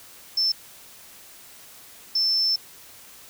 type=tone bursts at uneven times; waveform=sine; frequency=5310 Hz; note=E8; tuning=12 cents sharp; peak=-19 dBFS; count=2; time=0.37-0.52 / 2.15-2.56 s; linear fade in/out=5 ms; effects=white hiss -47 dBFS RMS until 3.29 s